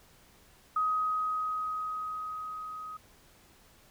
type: tone with level ramp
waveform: sine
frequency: 1259 Hz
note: D#6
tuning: 20 cents sharp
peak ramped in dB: -25 to -39 dBFS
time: 0.76-2.97 s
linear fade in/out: 5 ms
effects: pink hiss -60 dBFS RMS until 3.9 s